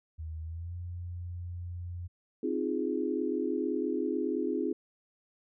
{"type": "tone with pitch glide", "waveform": "sine", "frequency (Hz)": [79.6, 87.81], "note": ["D#2", "F2"], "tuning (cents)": [40, 10], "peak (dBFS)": -36, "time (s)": [0.18, 2.08], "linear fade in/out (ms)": 20, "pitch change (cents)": 170, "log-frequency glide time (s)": [0.42, 0.75]}
{"type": "chord", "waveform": "sine", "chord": "F minor seventh", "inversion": "second", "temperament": "equal", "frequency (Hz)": [261.6, 311.1, 349.2, 415.3], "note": ["C4", "Eb4", "F4", "Ab4"], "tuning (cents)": [0, 0, 0, 0], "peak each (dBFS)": -34, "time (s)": [2.43, 4.73], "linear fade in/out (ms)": 5}
{"effects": []}